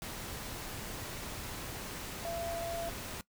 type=tone in noise; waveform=sine; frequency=676 Hz; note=E5; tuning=43 cents sharp; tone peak=-36 dBFS; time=2.25-2.89 s; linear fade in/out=0 ms; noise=pink; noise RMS=-42 dBFS; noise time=0.02-3.21 s; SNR=+3 dB; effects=noise-tail reverb RT60 0.1 s tail -20 dB re dry